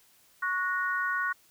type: tone cluster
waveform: sine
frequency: 1111 / 1465 / 1861 Hz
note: C#6 / F#6 / A#6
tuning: +4 / -18 / -3 cents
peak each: -32 / -29 / -34 dBFS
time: 0.42-1.33 s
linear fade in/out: 10 ms
effects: white hiss -62 dBFS RMS until 1.5 s